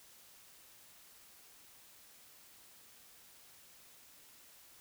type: silence
effects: white hiss -60 dBFS RMS until 4.8 s